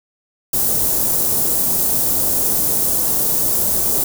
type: band-stop noise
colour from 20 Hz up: white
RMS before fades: -17 dBFS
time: 0.53-4.04 s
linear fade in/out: 5 ms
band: 610 to 9100 Hz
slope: 12 dB/octave
effects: none